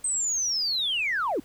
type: linear sweep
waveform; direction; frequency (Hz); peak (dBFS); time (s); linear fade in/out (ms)
sine; down; 8372 to 240.4; -23; 0.04-1.4; 5
effects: tanh soft clip ceiling -19 dBFS + pink hiss -55 dBFS RMS until 1.44 s